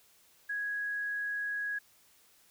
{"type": "tone", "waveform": "sine", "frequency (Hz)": 1661.2, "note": "G#6", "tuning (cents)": 0, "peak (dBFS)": -32, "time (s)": [0.49, 1.79], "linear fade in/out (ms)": 10, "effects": ["white hiss -64 dBFS RMS until 2.5 s"]}